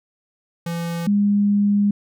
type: tone pair in turn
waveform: square / sine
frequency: 169.3 / 203.8 Hz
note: E3 / G#3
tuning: +46 / -32 cents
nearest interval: minor third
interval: 322 cents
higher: second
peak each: -24 / -14 dBFS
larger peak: second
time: 0.66-1.07 / 1.07-1.91 s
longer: second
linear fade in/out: 5 ms
effects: none